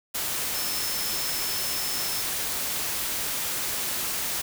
sine tone in noise, 5274 Hz, E8, in tune, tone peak -33 dBFS, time 0.54-2.22 s, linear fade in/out 10 ms, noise white, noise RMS -29 dBFS, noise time 0.14-4.42 s, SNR -7 dB, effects none

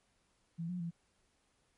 sine tone with pitch steps, 167.1 / 179.3 / 169.1 Hz, E3 / F3 / E3, +24 / +46 / +44 cents, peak -36 dBFS, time 0.58-0.91 s, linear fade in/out 20 ms, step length 110 ms, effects pink hiss -75 dBFS RMS until 1.77 s + MP3 48 kbps

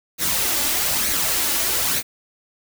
white noise with flanger, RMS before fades -21 dBFS, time 0.18-2.03 s, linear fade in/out 50 ms, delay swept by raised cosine 0.47 to 3.47 ms, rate 1.1 Hz, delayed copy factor +0.5, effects none

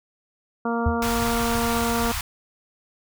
harmonic tone, 233.1 Hz, A#3, in tune, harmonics 1 / 2 / 3 / 4 / 5 / 6, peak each -25 / -28 / -30 / -31 / -32 / -33 dBFS, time 0.65-2.12 s, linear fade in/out 5 ms
sine tone with exponential decay, 80 Hz, D#2, 49 cents sharp, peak -15 dBFS, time 0.86-1.03 s, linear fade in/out 5 ms, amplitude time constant 35 ms
pink band-stop noise, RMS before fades -28 dBFS, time 1.02-2.21 s, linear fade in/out 2 ms, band 130 to 790 Hz, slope 48 dB/octave
effects none

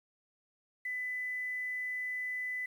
sine tone, 2000 Hz, B6, 21 cents sharp, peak -34 dBFS, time 0.85-2.66 s, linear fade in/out 5 ms, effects 10-bit

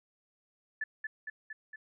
sine tone with echo, 1741 Hz, A6, 19 cents flat, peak -31 dBFS, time 0.81-0.84 s, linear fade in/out 5 ms, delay 230 ms, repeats 4, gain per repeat -3 dB, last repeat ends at 1.76 s, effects none

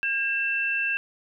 sine tone pair together, 1616.4 / 2674 Hz, G#6 / E7, -47 / +24 cents, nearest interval major sixth, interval 871 cents, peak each -27 / -25 dBFS, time 0.03-0.97 s, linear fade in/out 0 ms, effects none

